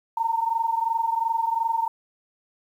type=tone pair together; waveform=sine; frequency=906.2 / 929 Hz; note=A#5 / A#5; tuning=-49 / -6 cents; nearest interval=unison; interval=43 cents; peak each=-23 / -26 dBFS; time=0.17-1.88 s; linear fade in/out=5 ms; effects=9-bit